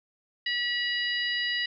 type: harmonic tone with a mistuned harmonic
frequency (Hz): 967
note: B5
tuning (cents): -37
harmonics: 2 / 3 / 4 / 5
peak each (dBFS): -29 / -31 / -35 / -36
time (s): 0.46-1.66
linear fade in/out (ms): 5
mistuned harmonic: 4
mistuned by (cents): +22
effects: none